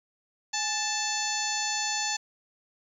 harmonic tone with a mistuned harmonic, 880 Hz, A5, in tune, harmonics 1 / 2 / 3 / 4 / 5 / 6 / 7 / 8, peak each -34 / -35 / -37 / -38 / -34 / -39 / -34 / -35 dBFS, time 0.53-2.17 s, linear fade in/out 10 ms, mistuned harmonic 1, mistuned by -86 cents, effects 10-bit

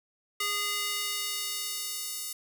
square tone with high-pass filter sweep, 410.7 Hz, G#4, 19 cents flat, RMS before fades -33 dBFS, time 0.4-2.33 s, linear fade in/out 5 ms, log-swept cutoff 1700 to 6700 Hz, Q 0.76, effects none

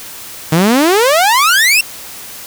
sawtooth exponential sweep, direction up, 152.3 to 2774 Hz, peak -4 dBFS, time 0.52-1.81 s, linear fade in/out 5 ms, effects white hiss -30 dBFS RMS until 2.46 s

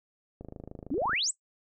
click train, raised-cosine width 2 ms, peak -28 dBFS, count 20, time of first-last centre 0.41-1.132 s, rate 26.3 Hz
sine exponential sweep, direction up, 240 to 8372 Hz, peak -26 dBFS, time 0.91-1.31 s, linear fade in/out 5 ms
effects noise-tail reverb RT60 0.1 s tail -18 dB re dry

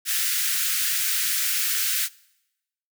white high-pass noise, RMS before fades -24 dBFS, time 0.05-2.09 s, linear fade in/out 50 ms, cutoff 1400 Hz, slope 48 dB/octave, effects noise-tail reverb RT60 0.9 s tail -23 dB re dry

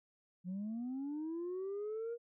sine linear sweep, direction up, 174.61 to 477.6 Hz, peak -36 dBFS, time 0.44-2.18 s, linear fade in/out 50 ms, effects tanh soft clip ceiling -36 dBFS

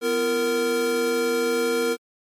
square tone cluster, 249.6 / 341.3 / 463.6 Hz, B3 / F4 / A#4, +19 / -40 / -10 cents, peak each -30 / -31 / -22 dBFS, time 0.01-1.97 s, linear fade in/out 50 ms, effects MP3 64 kbps

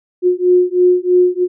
sine beating tone pair, 358.9 / 362 Hz, F4 / F#4, +47 / -38 cents, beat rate 3.1 Hz, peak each -12 dBFS, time 0.22-1.48 s, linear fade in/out 50 ms, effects none

